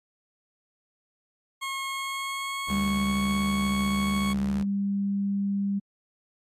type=tone with pitch glide; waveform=20% pulse; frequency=1084 to 1108.1 Hz; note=C#6 to C#6; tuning=-39 to -1 cents; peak=-25 dBFS; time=1.61-4.34 s; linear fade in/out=20 ms; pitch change=+38 cents; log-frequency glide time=1.85-3.16 s
type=tone with vibrato; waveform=sawtooth; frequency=72.2 Hz; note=D2; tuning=29 cents flat; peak=-30 dBFS; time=2.68-4.64 s; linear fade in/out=20 ms; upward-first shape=triangle; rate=1.6 Hz; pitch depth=51 cents each way
type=tone; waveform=sine; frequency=199.1 Hz; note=G3; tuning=27 cents sharp; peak=-24 dBFS; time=2.7-5.8 s; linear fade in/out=20 ms
effects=low-pass 12000 Hz 12 dB/octave + AAC 48 kbps